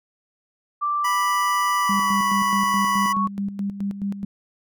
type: tone with pitch glide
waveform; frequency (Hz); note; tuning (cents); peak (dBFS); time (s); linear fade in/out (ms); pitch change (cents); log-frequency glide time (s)
sine; 1174.7 to 1108.8; D6 to C#6; 0 to 0; -20; 0.81-3.28; 20; -100; 1.79-2.23
type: tone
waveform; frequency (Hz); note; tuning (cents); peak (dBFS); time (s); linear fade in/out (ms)
25% pulse; 985; B5; -5; -19; 1.04-3.13; 10
type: tone with tremolo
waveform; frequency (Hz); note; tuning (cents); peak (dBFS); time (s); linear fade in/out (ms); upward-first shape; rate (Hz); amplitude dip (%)
sine; 199.3; G3; +29; -22; 1.89-4.25; 5; square; 4.7; 65
effects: none